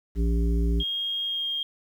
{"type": "harmonic tone", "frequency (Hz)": 57.2, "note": "A#1", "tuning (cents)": -32, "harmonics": [1, 3, 5, 7], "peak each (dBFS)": [-21, -30, -33, -35], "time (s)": [0.15, 0.84], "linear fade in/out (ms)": 50}
{"type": "tone with pitch glide", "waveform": "sine", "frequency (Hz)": [3248, 3224], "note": ["G#7", "G7"], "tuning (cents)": [-39, 48], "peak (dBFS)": -26, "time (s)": [0.8, 1.63], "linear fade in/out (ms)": 2, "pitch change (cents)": -13, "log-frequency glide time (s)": [1.25, 1.47]}
{"effects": ["9-bit"]}